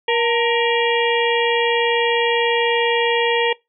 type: harmonic tone with a mistuned harmonic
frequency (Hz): 471.4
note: A#4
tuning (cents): +19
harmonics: 1 / 2 / 4 / 5 / 6 / 7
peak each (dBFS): -18 / -21 / -24 / -25 / -26 / -26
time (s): 0.08-3.53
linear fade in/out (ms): 5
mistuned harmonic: 2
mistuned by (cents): -61
effects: noise-tail reverb RT60 0.2 s tail -23 dB re dry